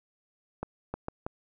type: clicks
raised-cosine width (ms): 1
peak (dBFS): -19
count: 4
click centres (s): 0.63 / 0.94 / 1.084 / 1.265
effects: none